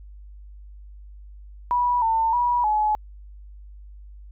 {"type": "tone with pitch steps", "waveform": "sine", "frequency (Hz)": [976, 899, 969, 851], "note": ["B5", "A5", "B5", "G#5"], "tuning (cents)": [-21, 37, -33, 42], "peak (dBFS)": -18, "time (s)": [1.71, 2.95], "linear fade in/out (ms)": 0, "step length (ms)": 310, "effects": ["added 50 Hz sine -40 dBFS peak until 4.31 s"]}